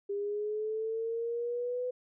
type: linear sweep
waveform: sine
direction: up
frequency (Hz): 400.6 to 502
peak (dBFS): -31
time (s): 0.09-1.91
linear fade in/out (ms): 10
effects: none